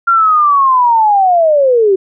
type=linear sweep; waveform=sine; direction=down; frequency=1390 to 370 Hz; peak=-6 dBFS; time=0.07-1.96 s; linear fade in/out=10 ms; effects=none